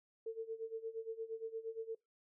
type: tone with tremolo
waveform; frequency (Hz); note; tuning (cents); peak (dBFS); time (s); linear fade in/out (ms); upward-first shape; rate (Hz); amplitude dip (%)
sine; 449.4; A4; +37; -37; 0.26-1.95; 5; sine; 8.6; 85
effects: noise-tail reverb RT60 0.2 s tail -23 dB re dry